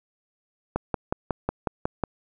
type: click train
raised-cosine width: 1 ms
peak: -10 dBFS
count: 8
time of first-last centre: 0.76-2.037 s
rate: 5.48 Hz
effects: none

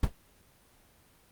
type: noise with exponential decay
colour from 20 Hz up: brown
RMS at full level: -17 dBFS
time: 0.03-0.13 s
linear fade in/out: 5 ms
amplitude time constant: 20 ms
effects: pink hiss -62 dBFS RMS until 1.31 s + Opus 24 kbps

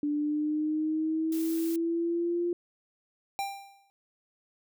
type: linear sweep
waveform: sine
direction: up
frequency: 292.5 to 349.2 Hz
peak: -26 dBFS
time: 0.03-2.53 s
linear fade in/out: 2 ms
type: noise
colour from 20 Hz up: blue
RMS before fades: -42 dBFS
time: 1.32-1.76 s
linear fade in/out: 2 ms
type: tone with exponential decay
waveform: square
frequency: 792 Hz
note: G5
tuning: 18 cents sharp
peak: -28 dBFS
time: 3.39-3.9 s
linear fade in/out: 0 ms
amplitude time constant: 110 ms
effects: none

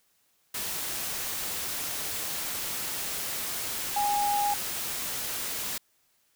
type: tone in noise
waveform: sine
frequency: 820 Hz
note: G#5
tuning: 22 cents flat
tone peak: -24 dBFS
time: 3.96-4.54 s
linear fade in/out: 5 ms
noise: white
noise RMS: -33 dBFS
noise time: 0.54-5.78 s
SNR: +6 dB
effects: white hiss -69 dBFS RMS until 6.35 s

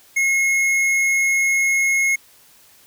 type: tone with tanh clipping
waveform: sine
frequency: 2165 Hz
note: C#7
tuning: 41 cents flat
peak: -17 dBFS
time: 0.16-2.16 s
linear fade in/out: 10 ms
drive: 13 dB
effects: white hiss -51 dBFS RMS until 2.86 s

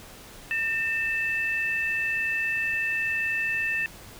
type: tone pair together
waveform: sine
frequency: 1810.5 / 2637 Hz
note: A6 / E7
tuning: +49 / 0 cents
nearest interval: perfect fifth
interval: 651 cents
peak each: -27 dBFS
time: 0.51-3.86 s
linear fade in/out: 0 ms
effects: pink hiss -46 dBFS RMS until 4.19 s

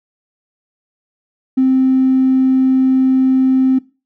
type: tone with tanh clipping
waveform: triangle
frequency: 261.6 Hz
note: C4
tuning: in tune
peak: -8 dBFS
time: 1.57-3.79 s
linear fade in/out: 10 ms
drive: 1 dB
effects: noise-tail reverb RT60 0.3 s tail -20 dB re dry

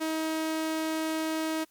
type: tone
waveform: sawtooth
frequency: 317.5 Hz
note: D#4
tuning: 35 cents sharp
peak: -24 dBFS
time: 0-1.65 s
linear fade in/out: 20 ms
effects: white hiss -66 dBFS RMS until 1.7 s + MP3 96 kbps

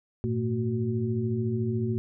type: tone cluster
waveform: sine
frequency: 102 / 115.8 / 226.6 / 369.2 Hz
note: G#2 / A#2 / A#3 / F#4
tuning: -31 / -11 / -49 / -4 cents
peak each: -36 / -28 / -30 / -32 dBFS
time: 0.24-1.98 s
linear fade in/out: 0 ms
effects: none

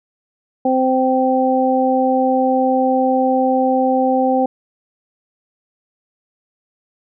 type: harmonic tone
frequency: 259.6 Hz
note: C4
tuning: 13 cents flat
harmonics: 1 / 2 / 3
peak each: -17 / -17 / -17 dBFS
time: 0.65-4.46 s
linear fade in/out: 5 ms
effects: none

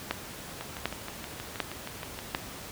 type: two click trains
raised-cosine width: 0.3 ms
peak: -21 / -11 dBFS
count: 12 / 4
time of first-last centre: 0.61-2.348 / 0.11-2.349 s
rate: 6.33 / 1.34 Hz
effects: pink hiss -42 dBFS RMS until 2.71 s + high-pass 60 Hz 12 dB/octave

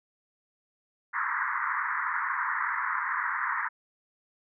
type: band-pass noise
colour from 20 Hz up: pink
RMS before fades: -30 dBFS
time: 1.13-3.69 s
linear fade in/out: 20 ms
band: 940 to 2000 Hz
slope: 96 dB/octave
effects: none

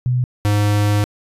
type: tone pair in turn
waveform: sine / square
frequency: 125 / 103.58 Hz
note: B2 / G#2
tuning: +21 / -4 cents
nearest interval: minor third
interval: 325 cents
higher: first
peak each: -14 dBFS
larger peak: neither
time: 0.06-0.24 / 0.45-1.04 s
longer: second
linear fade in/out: 0 ms
effects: resampled to 32000 Hz

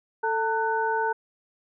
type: tone cluster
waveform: sine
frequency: 442.5 / 900 / 1491 Hz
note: A4 / A5 / F#6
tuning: +10 / +39 / +13 cents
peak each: -28 / -25 / -29 dBFS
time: 0.23-1.13 s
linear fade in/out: 10 ms
effects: none

